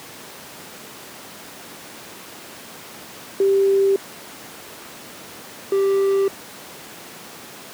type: tone pair in turn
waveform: sine / triangle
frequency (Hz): 392 / 392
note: G4 / G4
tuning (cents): 0 / 0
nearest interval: unison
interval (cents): 0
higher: neither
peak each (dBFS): -13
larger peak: neither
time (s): 3.4-3.96 / 5.72-6.28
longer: neither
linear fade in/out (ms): 2
effects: pink hiss -38 dBFS RMS until 7.73 s + high-pass 200 Hz 12 dB/octave